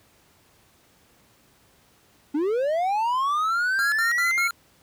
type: linear sweep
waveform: triangle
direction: up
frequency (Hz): 277.2 to 2217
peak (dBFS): -19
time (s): 2.34-4.48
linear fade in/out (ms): 10
type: tone bursts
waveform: square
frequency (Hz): 1383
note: F6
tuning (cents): -17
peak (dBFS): -26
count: 4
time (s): 3.79-4.508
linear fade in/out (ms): 0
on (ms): 130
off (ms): 66
effects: pink hiss -59 dBFS RMS until 4.82 s + high-pass 60 Hz 12 dB/octave